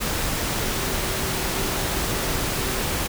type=tone in noise; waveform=sine; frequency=383.3 Hz; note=G4; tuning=39 cents flat; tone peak=-35 dBFS; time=0.63-2.82 s; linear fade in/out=20 ms; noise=pink; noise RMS=-25 dBFS; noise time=0-3.08 s; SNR=-13 dB; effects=none